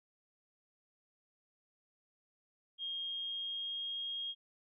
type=tone with pitch glide; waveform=sine; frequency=3236 to 3255 Hz; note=G#7 to G#7; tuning=-46 to -36 cents; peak=-37 dBFS; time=2.78-4.35 s; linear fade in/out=50 ms; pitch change=+10 cents; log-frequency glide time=3.01-4.01 s; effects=none